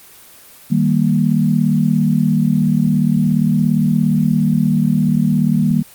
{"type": "chord", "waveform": "sine", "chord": "Eb major", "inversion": "none", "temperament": "equal", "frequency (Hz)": [155.56, 196, 233.1], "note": ["Eb3", "G3", "Bb3"], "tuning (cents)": [0, 0, 0], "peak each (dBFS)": -16, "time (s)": [0.7, 5.83], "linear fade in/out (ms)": 20, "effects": ["white hiss -42 dBFS RMS until 5.94 s", "Opus 24 kbps"]}